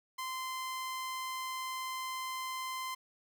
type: tone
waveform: sawtooth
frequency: 1037 Hz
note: C6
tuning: 16 cents flat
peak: -33 dBFS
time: 0.18-2.95 s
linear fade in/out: 10 ms
effects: none